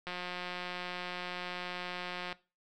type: click train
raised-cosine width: 0.3 ms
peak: -23 dBFS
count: 405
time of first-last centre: 0.07-2.327 s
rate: 179 Hz
effects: noise-tail reverb RT60 0.3 s tail -19 dB re dry